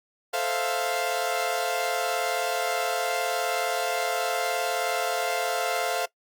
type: chord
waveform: sawtooth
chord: F major seventh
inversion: first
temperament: equal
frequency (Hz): 440 / 523.3 / 659.3 / 698.5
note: A4 / C5 / E5 / F5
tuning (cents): 0 / 0 / 0 / 0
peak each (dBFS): -29 / -28 / -29 / -24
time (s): 0.33-6.06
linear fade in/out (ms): 10
effects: noise-tail reverb RT60 0.1 s tail -20 dB re dry + Opus 48 kbps